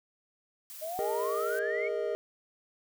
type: noise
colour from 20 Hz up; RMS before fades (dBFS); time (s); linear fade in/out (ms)
blue; -45; 0.7-1.59; 0
type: exponential sweep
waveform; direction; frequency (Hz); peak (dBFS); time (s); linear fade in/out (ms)
sine; up; 608 to 2283; -34; 0.81-1.89; 20
type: chord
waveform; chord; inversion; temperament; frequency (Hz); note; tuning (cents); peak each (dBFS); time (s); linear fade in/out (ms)
triangle; Ab suspended second; none; equal with one note detuned; 409.4 / 466.2 / 622.3; Ab4 / Bb4 / Eb5; -25 / 0 / 0; -32; 0.99-2.15; 0
effects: none